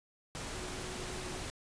sine tone in noise, 367.1 Hz, F#4, 14 cents flat, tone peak -47 dBFS, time 0.54-1.44 s, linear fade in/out 0 ms, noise pink, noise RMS -41 dBFS, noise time 0.35-1.5 s, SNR -9 dB, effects resampled to 22050 Hz

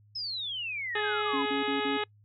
sine exponential sweep, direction down, 5274 to 980 Hz, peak -32 dBFS, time 0.15-1.43 s, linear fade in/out 10 ms
harmonic tone, 420.3 Hz, G#4, 21 cents sharp, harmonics 1 / 2 / 3 / 4 / 5 / 6 / 7 / 8 / 9, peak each -32 / -35 / -37 / -38 / -39 / -40 / -40 / -41 / -42 dBFS, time 0.95-2.04 s, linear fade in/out 5 ms
sine tone bursts, 277.2 Hz, C#4, in tune, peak -30 dBFS, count 4, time 1.33-1.976 s, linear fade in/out 10 ms, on 130 ms, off 42 ms
effects noise-tail reverb RT60 0.1 s tail -26 dB re dry + added 104 Hz sine -57 dBFS peak until 2.24 s

